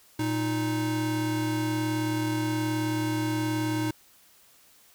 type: tone pair together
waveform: square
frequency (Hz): 116.67 / 311.2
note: A#2 / D#4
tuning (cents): +2 / 0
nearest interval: octave + perfect fourth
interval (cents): 1698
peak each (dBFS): -31 / -28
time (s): 0.19-3.91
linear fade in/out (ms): 5
effects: white hiss -58 dBFS RMS until 4.94 s